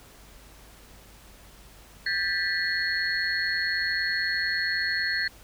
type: tone cluster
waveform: sine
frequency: 1595 / 1764 / 1960 / 4316 Hz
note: G6 / A6 / B6 / C#8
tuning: +30 / +4 / -14 / -47 cents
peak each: -30 dBFS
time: 2.06-5.28 s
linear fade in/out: 5 ms
effects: added 50 Hz sine -53 dBFS peak until 5.43 s + pink hiss -52 dBFS RMS until 5.43 s